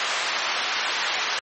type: band-pass noise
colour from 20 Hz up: pink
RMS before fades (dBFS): -26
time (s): 0-1.39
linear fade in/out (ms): 0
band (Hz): 1000 to 4900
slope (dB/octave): 12
effects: MP3 32 kbps